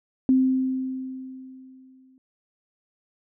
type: tone with exponential decay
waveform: sine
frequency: 260.6 Hz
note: C4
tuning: 7 cents flat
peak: -14 dBFS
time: 0.29-2.18 s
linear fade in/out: 1 ms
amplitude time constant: 410 ms
effects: none